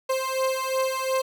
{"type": "beating tone pair", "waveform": "30% pulse", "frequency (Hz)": [524, 526.8], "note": ["C5", "C5"], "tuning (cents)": [2, 12], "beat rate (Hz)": 2.8, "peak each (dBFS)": -24, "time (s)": [0.09, 1.22], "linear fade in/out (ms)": 10, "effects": []}